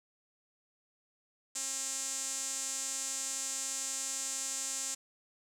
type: tone with band-pass filter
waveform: sawtooth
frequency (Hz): 268.7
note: C4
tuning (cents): +46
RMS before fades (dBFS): -37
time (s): 1.55-4.95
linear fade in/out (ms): 10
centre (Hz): 7400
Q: 4.9
effects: none